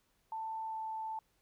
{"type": "tone with pitch glide", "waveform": "sine", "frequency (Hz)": [887, 881.4], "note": ["A5", "A5"], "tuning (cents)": [14, 3], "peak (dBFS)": -37, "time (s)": [0.32, 1.19], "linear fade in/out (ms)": 2, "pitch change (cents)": -11, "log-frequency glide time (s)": [0.66, 0.79], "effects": ["pink hiss -75 dBFS RMS until 1.41 s"]}